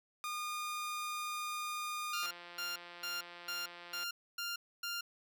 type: tone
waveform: sawtooth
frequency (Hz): 1218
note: D#6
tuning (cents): -37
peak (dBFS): -34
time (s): 0.24-2.26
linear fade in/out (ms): 0
type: tone bursts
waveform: 15% pulse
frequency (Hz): 1396.9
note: F6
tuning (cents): 0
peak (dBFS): -31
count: 7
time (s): 2.13-5.01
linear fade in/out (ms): 5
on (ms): 180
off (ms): 270
type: click train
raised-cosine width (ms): 0.3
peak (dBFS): -34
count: 315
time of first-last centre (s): 2.23-4.035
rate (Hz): 174
effects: high-pass 300 Hz 12 dB/octave